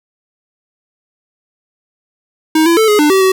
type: tone with pitch steps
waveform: square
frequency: 315.1 / 336.5 / 440.5 / 419.2 / 298.3 / 383.6 / 378.2 Hz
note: D#4 / E4 / A4 / G#4 / D4 / G4 / F#4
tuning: +22 / +36 / +2 / +16 / +27 / -37 / +38 cents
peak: -8 dBFS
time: 2.55-3.32 s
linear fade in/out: 5 ms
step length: 110 ms
effects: none